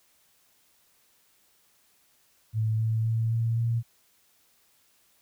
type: tone with pitch steps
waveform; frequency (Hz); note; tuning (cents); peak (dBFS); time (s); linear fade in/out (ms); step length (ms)
sine; 110 / 111.54 / 113.09 / 114.67 / 116.27; A2 / A2 / A2 / A#2 / A#2; 0 / +24 / +48 / -28 / -4; -23; 2.53-3.83; 50; 260
effects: white hiss -65 dBFS RMS until 5.21 s